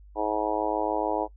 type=harmonic tone; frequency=106.7 Hz; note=G#2; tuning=47 cents sharp; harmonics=3 / 4 / 5 / 6 / 7 / 8 / 9; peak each=-32 / -32 / -32 / -32 / -32 / -32 / -32 dBFS; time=0.15-1.28 s; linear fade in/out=50 ms; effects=noise-tail reverb RT60 0.1 s tail -20 dB re dry + added 50 Hz sine -47 dBFS peak until 1.36 s